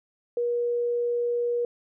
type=tone; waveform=sine; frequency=478.8 Hz; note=A#4; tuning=46 cents sharp; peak=-23 dBFS; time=0.37-1.65 s; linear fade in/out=2 ms; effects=none